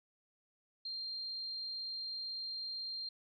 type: tone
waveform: sine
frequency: 4186 Hz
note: C8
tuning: in tune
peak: -39 dBFS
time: 0.85-3.09 s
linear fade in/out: 5 ms
effects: none

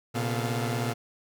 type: tone cluster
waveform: sawtooth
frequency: 118 / 134.1 / 250.4 / 434 / 697 Hz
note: A#2 / C3 / B3 / A4 / F5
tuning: +22 / +43 / +24 / -24 / -4 cents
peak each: -25 / -32 / -33 / -33 / -33 dBFS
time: 0.14-0.94 s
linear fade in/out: 20 ms
effects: none

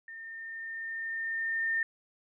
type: tone with level ramp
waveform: sine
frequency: 1814 Hz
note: A#6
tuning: 48 cents flat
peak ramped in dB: -42 to -26 dBFS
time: 0.08-1.83 s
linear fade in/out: 2 ms
effects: none

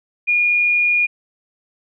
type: tone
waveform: sine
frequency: 2433 Hz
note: D#7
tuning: 39 cents flat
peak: -13 dBFS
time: 0.27-1.07 s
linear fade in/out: 20 ms
effects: none

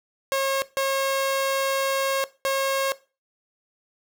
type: tone bursts at uneven times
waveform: sawtooth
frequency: 542 Hz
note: C#5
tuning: 39 cents flat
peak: -17 dBFS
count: 3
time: 0.32-0.62 / 0.77-2.24 / 2.45-2.92 s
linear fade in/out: 0 ms
effects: noise-tail reverb RT60 0.3 s tail -18 dB re dry

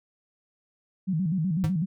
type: tone with vibrato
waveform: sine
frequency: 172.5 Hz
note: F3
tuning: 21 cents flat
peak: -23 dBFS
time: 1.07-1.86 s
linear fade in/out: 20 ms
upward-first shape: square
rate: 8 Hz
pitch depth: 160 cents each way
type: tone with exponential decay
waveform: square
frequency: 104.6 Hz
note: G#2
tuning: 13 cents sharp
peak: -23 dBFS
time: 1.64-1.75 s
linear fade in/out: 0 ms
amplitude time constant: 23 ms
effects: none

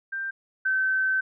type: tone pair in turn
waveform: sine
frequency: 1575 / 1537.3 Hz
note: G6 / G6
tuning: +8 / -34 cents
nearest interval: unison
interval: 42 cents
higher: first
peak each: -28 / -21 dBFS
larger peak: second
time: 0.12-0.31 / 0.65-1.21 s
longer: second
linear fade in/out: 10 ms
effects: none

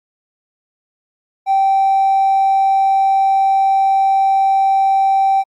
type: tone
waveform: triangle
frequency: 778 Hz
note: G5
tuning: 13 cents flat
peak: -7 dBFS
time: 1.46-5.44 s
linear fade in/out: 50 ms
effects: tanh soft clip ceiling -7 dBFS + Opus 48 kbps

